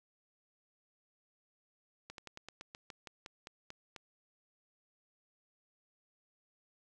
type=slowing click train; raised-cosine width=0.2 ms; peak=-29 dBFS; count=13; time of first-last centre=2.1-3.962 s; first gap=82 ms; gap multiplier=1.11; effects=none